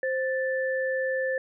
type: tone pair together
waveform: sine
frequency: 523.3 / 1758.6 Hz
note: C5 / A6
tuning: 0 / -1 cents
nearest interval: octave + major sixth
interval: 2099 cents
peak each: -26 / -30 dBFS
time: 0.03-1.38 s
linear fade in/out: 2 ms
effects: none